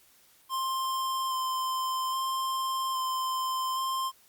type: tone with vibrato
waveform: square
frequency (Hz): 1046.5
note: C6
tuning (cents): 0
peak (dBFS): -29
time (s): 0.49-4.12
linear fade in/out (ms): 50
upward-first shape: square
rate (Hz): 0.61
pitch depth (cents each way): 11
effects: white hiss -61 dBFS RMS until 4.28 s + Opus 48 kbps